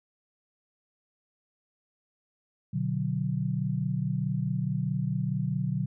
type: chord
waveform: sine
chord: B minor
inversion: none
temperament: just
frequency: 123.47 / 148.16 / 185.21 Hz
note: B2 / D3 / F#3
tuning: 0 / +16 / +2 cents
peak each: -31 / -30 / -31 dBFS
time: 2.73-5.86 s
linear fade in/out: 10 ms
effects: none